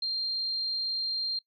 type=tone; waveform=sine; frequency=4186 Hz; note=C8; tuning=in tune; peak=-28 dBFS; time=0.02-1.39 s; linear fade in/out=5 ms; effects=noise-tail reverb RT60 0.1 s tail -21 dB re dry